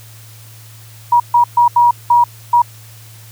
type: tone bursts at uneven times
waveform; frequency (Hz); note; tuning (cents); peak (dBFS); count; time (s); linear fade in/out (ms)
sine; 957; A#5; +45; -6; 6; 1.12-1.2 / 1.34-1.44 / 1.57-1.68 / 1.76-1.91 / 2.1-2.24 / 2.53-2.62; 5
effects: added 111 Hz sine -37 dBFS peak until 3.31 s + white hiss -42 dBFS RMS until 3.31 s

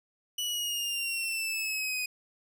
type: exponential sweep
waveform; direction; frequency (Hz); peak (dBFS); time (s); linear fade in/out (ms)
sawtooth; down; 2960 to 2488; -27; 0.38-2.06; 5
effects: none

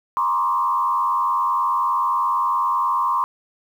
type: tone with frequency modulation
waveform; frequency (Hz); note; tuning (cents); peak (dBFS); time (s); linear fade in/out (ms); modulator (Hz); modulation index
sine; 1056; C6; +16; -17; 0.17-3.24; 0; 89.6; 1.1
effects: 8-bit

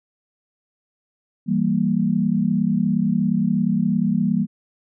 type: chord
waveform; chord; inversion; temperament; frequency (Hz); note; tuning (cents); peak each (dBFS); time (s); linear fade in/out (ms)
sine; E diminished; none; equal; 164.81 / 196 / 233.1; E3 / G3 / Bb3; 0 / 0 / 0; -23 / -20 / -21; 1.46-4.47; 50
effects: none

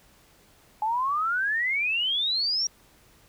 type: exponential sweep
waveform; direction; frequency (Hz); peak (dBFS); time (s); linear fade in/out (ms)
sine; up; 840 to 5710; -23; 0.82-2.67; 2
effects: pink hiss -58 dBFS RMS until 3.28 s

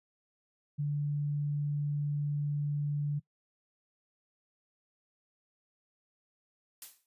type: tone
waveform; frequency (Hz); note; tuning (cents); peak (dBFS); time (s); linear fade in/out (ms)
sine; 145.9; D3; -11; -29; 0.78-3.2; 20
type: noise with exponential decay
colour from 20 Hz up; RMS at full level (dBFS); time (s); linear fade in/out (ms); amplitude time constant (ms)
blue; -40; 6.82-7.06; 1; 51
effects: noise-tail reverb RT60 0.1 s tail -21 dB re dry + resampled to 32000 Hz

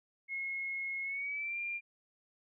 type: tone with pitch glide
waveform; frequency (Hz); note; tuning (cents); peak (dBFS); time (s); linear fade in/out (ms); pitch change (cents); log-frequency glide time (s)
sine; 2167 to 2391; C#7 to D7; -40 to +30; -35; 0.28-1.81; 50; +170; 1.03-1.59
effects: none

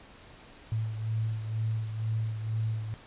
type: beating tone pair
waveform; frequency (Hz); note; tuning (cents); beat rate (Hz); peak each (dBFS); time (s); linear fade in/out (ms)
sine; 110 / 112.1; A2 / A2; 0 / +33; 2.1; -29 / -37; 0.72-2.94; 0
effects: pink hiss -52 dBFS RMS until 3.06 s + resampled to 8000 Hz

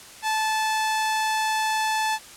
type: tone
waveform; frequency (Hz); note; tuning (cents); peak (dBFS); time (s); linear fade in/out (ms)
sawtooth; 872; A5; -16; -18; 0.22-2.19; 50
effects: white hiss -44 dBFS RMS until 2.36 s + low-pass 10000 Hz 12 dB/octave

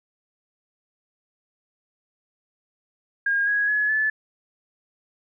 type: tone with pitch steps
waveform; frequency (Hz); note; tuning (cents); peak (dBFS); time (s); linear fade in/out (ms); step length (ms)
sine; 1622 / 1659 / 1696.7 / 1735.4; G#6 / G#6 / G#6 / A6; -41 / -2 / +37 / -24; -19; 3.26-4.1; 5; 210
effects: none

